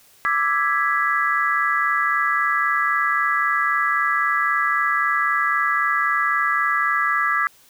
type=chord; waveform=sine; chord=E dominant seventh; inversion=third; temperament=equal; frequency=1174.7 / 1318.5 / 1661.2 / 1975.5 Hz; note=D6 / E6 / G#6 / B6; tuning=0 / 0 / 0 / 0 cents; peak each=-22 / -24 / -22 / -24 dBFS; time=0.25-7.47 s; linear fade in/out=0 ms; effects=white hiss -53 dBFS RMS until 7.69 s